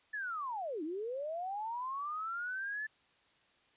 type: linear two-way sweep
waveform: sine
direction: down then up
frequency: 1755 to 293.7 to 1755 Hz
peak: -36 dBFS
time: 0.13-2.87 s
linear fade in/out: 10 ms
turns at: 0.83 s
effects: white hiss -69 dBFS RMS until 3.76 s + resampled to 8000 Hz